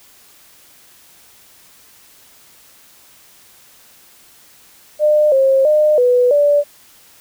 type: tone with pitch steps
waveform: sine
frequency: 603 / 536 / 607 / 493.9 / 581 Hz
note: D5 / C5 / D#5 / B4 / D5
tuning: +46 / +42 / -43 / 0 / -19 cents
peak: -9 dBFS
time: 4.99-6.64 s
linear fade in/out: 50 ms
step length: 330 ms
effects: white hiss -47 dBFS RMS until 7.2 s